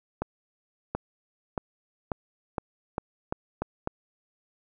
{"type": "accelerating click train", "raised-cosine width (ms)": 1, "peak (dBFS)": -14, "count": 9, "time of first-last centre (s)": [0.22, 3.874], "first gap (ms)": 730, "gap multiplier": 0.86, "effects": []}